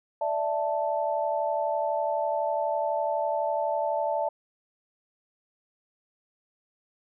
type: chord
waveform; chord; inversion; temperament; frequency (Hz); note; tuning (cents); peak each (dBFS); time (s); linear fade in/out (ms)
sine; D suspended second; none; equal; 587.3 / 659.3 / 880; D5 / E5 / A5; 0 / 0 / 0; -29; 0.21-4.29; 5
effects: none